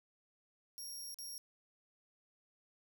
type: tone with dropouts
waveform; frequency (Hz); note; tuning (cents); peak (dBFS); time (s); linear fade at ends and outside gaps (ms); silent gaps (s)
20% pulse; 5588; F8; 0; -39; 0.78-1.38; 0; 1.143-1.187
effects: none